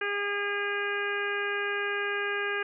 harmonic tone, 406.5 Hz, G#4, 37 cents flat, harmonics 1 / 2 / 3 / 4 / 5 / 6 / 7, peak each -33 / -42 / -37 / -31 / -39 / -37 / -42 dBFS, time 0.01-2.63 s, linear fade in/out 5 ms, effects none

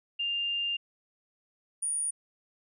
sine tone pair in turn, 2800 / 9525 Hz, F7 / D9, +4 / +23 cents, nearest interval octave + major sixth, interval 2119 cents, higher second, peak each -28 dBFS, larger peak neither, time 0.19-0.77 / 1.82-2.11 s, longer first, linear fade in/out 10 ms, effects none

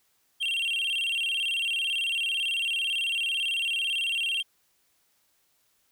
triangle tone with vibrato, 2960 Hz, F#7, in tune, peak -24 dBFS, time 0.4-4.43 s, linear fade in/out 20 ms, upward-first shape square, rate 18 Hz, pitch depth 130 cents each way, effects white hiss -69 dBFS RMS until 5.91 s

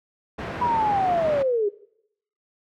pink band-pass noise, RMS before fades -32 dBFS, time 0.38-1.43 s, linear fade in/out 10 ms, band 110 to 1800 Hz, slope 12 dB/octave
sine linear sweep, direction down, 987.8 to 395.5 Hz, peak -19 dBFS, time 0.61-1.69 s, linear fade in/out 10 ms
effects noise-tail reverb RT60 0.7 s tail -20 dB re dry

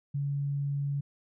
sine tone, 141.5 Hz, C#3, 36 cents sharp, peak -28 dBFS, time 0.14-1.01 s, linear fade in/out 10 ms, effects none

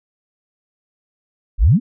sine exponential sweep, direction up, 36.71 to 272.5 Hz, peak -8 dBFS, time 1.58-1.8 s, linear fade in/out 50 ms, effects none

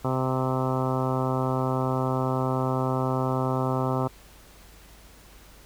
harmonic tone, 130 Hz, C3, 11 cents flat, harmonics 1 / 2 / 3 / 4 / 5 / 6 / 7 / 8 / 9 / 10, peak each -27 / -30 / -32 / -33 / -34 / -35 / -35 / -36 / -37 / -37 dBFS, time 0.04-4.08 s, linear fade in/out 10 ms, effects added 50 Hz sine -52 dBFS peak until 5.65 s + pink hiss -52 dBFS RMS until 5.65 s

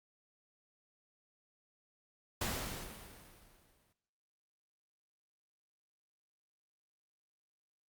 pink noise with exponential decay, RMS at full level -35 dBFS, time 2.41-3.93 s, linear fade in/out 5 ms, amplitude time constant 330 ms, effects noise-tail reverb RT60 0.9 s tail -19 dB re dry + Opus 48 kbps

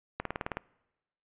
click train, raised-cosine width 0.5 ms, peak -17 dBFS, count 8, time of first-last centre 0.2-0.57 s, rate 18.9 Hz, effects noise-tail reverb RT60 1.0 s tail -24 dB re dry + resampled to 8000 Hz

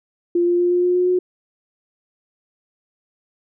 sine tone with pitch steps, 347.3 / 349.9 / 352.6 / 355.2 / 357.9 / 360.6 / 363.3 Hz, F4 / F4 / F4 / F4 / F4 / F#4 / F#4, -10 / +3 / +17 / +29 / +42 / -45 / -32 cents, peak -14 dBFS, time 0.35-1.19 s, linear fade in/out 5 ms, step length 120 ms, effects none

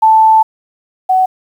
sine tone pair in turn, 880 / 748.5 Hz, A5 / F#5, 0 / +20 cents, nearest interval minor third, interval 280 cents, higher first, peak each -4 / -7 dBFS, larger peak first, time 0.02-0.43 / 1.09-1.26 s, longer first, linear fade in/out 10 ms, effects 7-bit

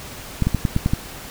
clicks, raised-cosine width 5 ms, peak -5 dBFS, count 7, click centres 0.423 / 0.47 / 0.547 / 0.652 / 0.764 / 0.861 / 0.935 s, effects pink hiss -36 dBFS RMS until 1.3 s

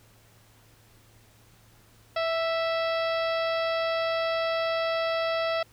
harmonic tone with a mistuned harmonic, 657 Hz, E5, 6 cents flat, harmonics 1 / 2 / 3 / 4 / 5 / 6 / 7 / 8, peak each -26 / -32 / -36 / -38 / -40 / -42 / -43 / -44 dBFS, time 2.16-5.63 s, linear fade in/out 5 ms, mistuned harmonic 2, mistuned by +15 cents, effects added 110 Hz sine -59 dBFS peak until 5.72 s + pink hiss -59 dBFS RMS until 5.72 s

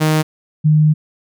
sawtooth / sine tone pair in turn, 155.56 / 153.24 Hz, D#3 / D#3, 0 / -26 cents, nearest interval unison, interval 26 cents, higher first, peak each -8 dBFS, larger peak neither, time 0-0.23 / 0.64-0.94 s, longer second, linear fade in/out 20 ms, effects none

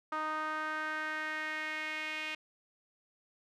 sawtooth tone with band-pass filter sweep, 310 Hz, D#4, 6 cents flat, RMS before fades -37 dBFS, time 0.12-2.35 s, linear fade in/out 5 ms, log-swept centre 1200 to 2500 Hz, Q 3.5, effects none

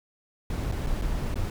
brown noise with dropouts, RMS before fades -28 dBFS, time 0.5-1.5 s, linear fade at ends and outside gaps 2 ms, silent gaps 0.716-0.721 / 0.865-0.869 / 1.015-1.02 / 1.343-1.356 s, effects none

